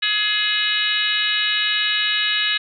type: harmonic tone with a mistuned harmonic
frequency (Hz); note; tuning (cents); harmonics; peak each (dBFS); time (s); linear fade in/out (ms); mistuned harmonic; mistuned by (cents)
421.2; G#4; +24; 3 / 4 / 5 / 6 / 7 / 8 / 9 / 10; -34 / -24 / -28 / -26 / -23 / -31 / -23 / -32; 0.02-2.58; 10; 10; -22
effects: none